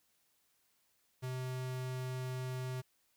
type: tone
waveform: square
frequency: 128.3 Hz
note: C3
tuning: 34 cents flat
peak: -38 dBFS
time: 1.22-2.82 s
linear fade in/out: 20 ms
effects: white hiss -75 dBFS RMS until 3.16 s